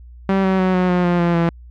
sawtooth tone with pitch steps, 193.4 / 189.64 / 185.95 / 182.33 / 178.79 / 175.31 / 171.9 / 168.56 Hz, G3 / F#3 / F#3 / F#3 / F3 / F3 / F3 / E3, -23 / +43 / +9 / -25 / +41 / +7 / -27 / +39 cents, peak -10 dBFS, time 0.29-1.49 s, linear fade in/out 0 ms, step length 150 ms, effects added 60 Hz sine -37 dBFS peak until 1.7 s + low-pass 2000 Hz 12 dB/octave

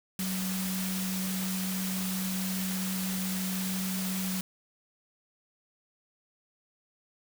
sine tone in noise, 187.9 Hz, F#3, 27 cents sharp, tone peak -31 dBFS, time 0.19-4.41 s, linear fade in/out 2 ms, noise white, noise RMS -36 dBFS, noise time 0.19-4.41 s, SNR +2 dB, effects none

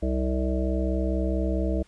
harmonic tone, 64.5 Hz, C2, 24 cents flat, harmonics 1 / 3 / 5 / 7 / 9 / 10, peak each -25 / -31 / -30 / -35 / -34 / -35 dBFS, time 0.02-1.83 s, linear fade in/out 10 ms, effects pink hiss -60 dBFS RMS until 1.87 s + resampled to 22050 Hz

